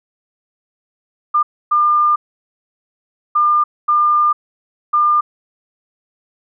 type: tone bursts at uneven times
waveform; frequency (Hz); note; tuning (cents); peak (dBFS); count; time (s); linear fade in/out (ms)
sine; 1202; D6; +40; -10; 5; 1.34-1.43 / 1.71-2.16 / 3.35-3.64 / 3.88-4.33 / 4.93-5.21; 10
effects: none